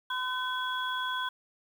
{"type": "tone cluster", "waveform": "sine", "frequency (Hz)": [1016, 1519, 3355], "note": ["B5", "F#6", "G#7"], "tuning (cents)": [49, 45, 17], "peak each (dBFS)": [-33, -34, -36], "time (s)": [0.1, 1.29], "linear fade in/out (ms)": 5, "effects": ["9-bit"]}